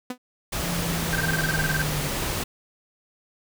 sawtooth tone with exponential decay, 250.1 Hz, B3, 22 cents sharp, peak -22 dBFS, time 0.1-0.18 s, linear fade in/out 5 ms, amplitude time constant 17 ms
pink noise, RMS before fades -28 dBFS, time 0.52-2.44 s, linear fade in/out 10 ms
triangle exponential sweep, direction down, 173.6 to 146.83 Hz, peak -26 dBFS, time 0.63-2.08 s, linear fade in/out 5 ms
triangle tone bursts, 1568 Hz, G6, in tune, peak -21 dBFS, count 14, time 1.13-1.817 s, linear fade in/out 0 ms, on 24 ms, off 27 ms
effects none

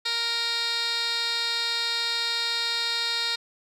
15% pulse tone with band-pass filter, 466.2 Hz, A#4, in tune, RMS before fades -27 dBFS, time 0.05-3.36 s, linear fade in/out 10 ms, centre 3700 Hz, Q 4.5, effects none

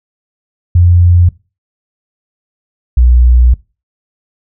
sine tone pair in turn, 87.7 / 60.99 Hz, F2 / B1, +8 / -21 cents, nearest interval tritone, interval 629 cents, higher first, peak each -3 dBFS, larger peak neither, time 0.75-1.29 / 2.97-3.54 s, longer second, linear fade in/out 5 ms, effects noise-tail reverb RT60 0.3 s tail -21 dB re dry

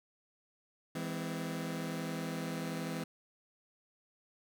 sawtooth chord, E augmented, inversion none, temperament just, 164.81 / 206 / 257.5 Hz, E3 / G#3 / B#3, 0 / -14 / -28 cents, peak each -35 / -39 / -37 dBFS, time 0.95-3.04 s, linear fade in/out 5 ms, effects none

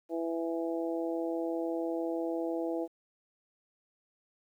harmonic tone, 165.9 Hz, E3, 11 cents sharp, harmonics 2 / 3 / 4 / 5, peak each -33 / -36 / -38 / -45 dBFS, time 0.09-2.88 s, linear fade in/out 50 ms, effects 11-bit

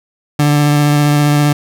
30% pulse tone with vibrato, 146.83 Hz, D3, in tune, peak -6 dBFS, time 0.39-1.53 s, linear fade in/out 5 ms, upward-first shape sine, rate 15 Hz, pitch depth 13 cents each way, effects none

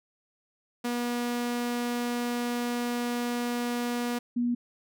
sawtooth / sine tone pair in turn, 241.1 / 241.1 Hz, B3 / B3, -41 / -41 cents, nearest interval unison, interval 0 cents, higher neither, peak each -24 dBFS, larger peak neither, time 0.84-4.19 / 4.36-4.55 s, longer first, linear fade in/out 10 ms, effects none

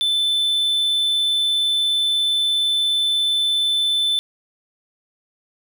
triangle tone, 3523 Hz, A7, 1 cent sharp, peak -15 dBFS, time 0.01-4.19 s, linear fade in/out 0 ms, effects none

